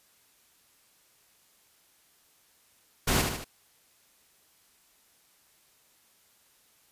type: noise with echo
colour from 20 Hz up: pink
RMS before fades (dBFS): -25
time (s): 3.07-3.22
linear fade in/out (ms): 10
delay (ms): 75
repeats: 3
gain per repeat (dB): -5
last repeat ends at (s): 3.445
effects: white hiss -64 dBFS RMS until 6.91 s + resampled to 32000 Hz